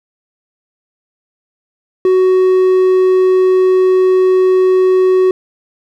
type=tone; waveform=triangle; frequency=372.2 Hz; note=F#4; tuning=10 cents sharp; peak=-5 dBFS; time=2.05-5.31 s; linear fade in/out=2 ms; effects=none